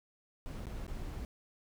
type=noise with dropouts; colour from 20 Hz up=brown; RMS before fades=-41 dBFS; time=0.46-1.25 s; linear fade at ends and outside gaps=0 ms; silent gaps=0.656-0.669 / 0.865-0.879 s; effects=none